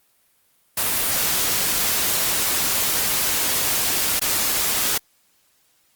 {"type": "noise with dropouts", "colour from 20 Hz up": "white", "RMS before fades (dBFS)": -21, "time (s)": [0.77, 4.98], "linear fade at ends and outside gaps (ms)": 5, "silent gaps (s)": [4.195, 4.215], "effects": ["white hiss -62 dBFS RMS until 5.95 s", "Opus 32 kbps"]}